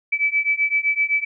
sine beating tone pair, 2300 / 2307.8 Hz, D7 / D7, -37 / -31 cents, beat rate 7.8 Hz, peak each -21 / -20 dBFS, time 0.12-1.25 s, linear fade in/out 10 ms, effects none

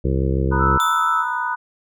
harmonic tone, 66.7 Hz, C2, 34 cents sharp, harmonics 1 / 2 / 3 / 4 / 5 / 6 / 7 / 8, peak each -20 / -22 / -26 / -35 / -26 / -28 / -29 / -34 dBFS, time 0.04-0.78 s, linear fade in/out 10 ms
sine chord, B major seventh, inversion third, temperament just, 926 / 987.8 / 1234.7 / 1481.6 Hz, A#5 / B5 / D#6 / F#6, -12 / 0 / -14 / +2 cents, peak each -27 / -24 / -29 / -25 dBFS, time 0.51-1.56 s, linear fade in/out 20 ms
sine tone with vibrato, 1318.5 Hz, E6, in tune, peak -17 dBFS, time 0.58-1.25 s, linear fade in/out 50 ms, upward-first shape sine, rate 6.3 Hz, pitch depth 15 cents each way
sawtooth tone with exponential decay, 3520 Hz, A7, in tune, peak -21 dBFS, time 0.8-1.54 s, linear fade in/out 0 ms, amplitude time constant 160 ms
effects none

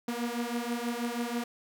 sawtooth beating tone pair, 235 / 241.2 Hz, A#3 / B3, +14 / -41 cents, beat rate 6.2 Hz, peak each -30 dBFS, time 0.08-1.44 s, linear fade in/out 5 ms, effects none

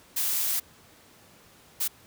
blue noise bursts at uneven times, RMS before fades -27 dBFS, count 2, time 0.16-0.6 / 1.8-1.88 s, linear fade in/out 10 ms, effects pink hiss -55 dBFS RMS until 2.06 s + high-pass 80 Hz 12 dB/octave

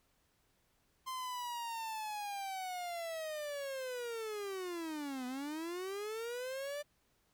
45% pulse linear two-way sweep, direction down then up, 1046.5 to 246.9 to 593 Hz, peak -39 dBFS, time 1.06-6.83 s, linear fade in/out 20 ms, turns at 5.26 s, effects pink hiss -75 dBFS RMS until 7.33 s

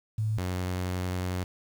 sine / sawtooth tone pair in turn, 108.5 / 91.1 Hz, A2 / F#2, -24 / -26 cents, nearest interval minor third, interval 302 cents, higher first, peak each -25 dBFS, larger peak neither, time 0.18-0.38 / 0.38-1.44 s, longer second, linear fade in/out 5 ms, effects 9-bit

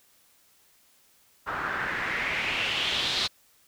white noise with low-pass filter sweep, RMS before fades -29 dBFS, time 1.46-3.28 s, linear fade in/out 20 ms, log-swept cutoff 1300 to 4100 Hz, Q 3.7, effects white hiss -62 dBFS RMS until 3.67 s

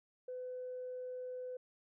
sine tone, 504 Hz, B4, 35 cents sharp, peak -40 dBFS, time 0.28-1.57 s, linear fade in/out 5 ms, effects tanh soft clip ceiling -36 dBFS

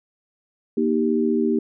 sine chord, Eb major, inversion second, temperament equal with one note detuned, 236.2 / 311.1 / 392 Hz, Bb3 / Eb4 / G4, +23 / 0 / 0 cents, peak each -21 / -23 / -22 dBFS, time 0.77-1.59 s, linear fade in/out 5 ms, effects none

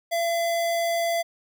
square tone, 677 Hz, E5, 46 cents sharp, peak -23 dBFS, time 0.11-1.23 s, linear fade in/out 20 ms, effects none

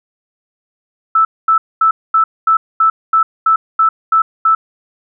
sine tone bursts, 1316 Hz, E6, 3 cents flat, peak -7 dBFS, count 11, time 1.15-4.55 s, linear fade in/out 5 ms, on 100 ms, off 230 ms, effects none

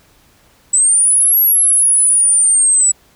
sine linear two-way sweep, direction up then down, 7810 to 11610 to 7810 Hz, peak -8 dBFS, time 0.73-2.92 s, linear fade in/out 10 ms, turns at 1.39 s, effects pink hiss -51 dBFS RMS until 3.15 s

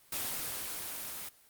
white noise with level ramp, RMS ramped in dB -35 to -42 dBFS, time 0.12-1.29 s, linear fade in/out 5 ms, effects white hiss -62 dBFS RMS until 1.49 s + Opus 24 kbps

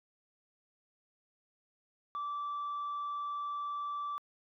sine tone, 1163 Hz, D6, 17 cents flat, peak -33 dBFS, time 2.15-4.18 s, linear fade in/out 0 ms, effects tanh soft clip ceiling -33 dBFS

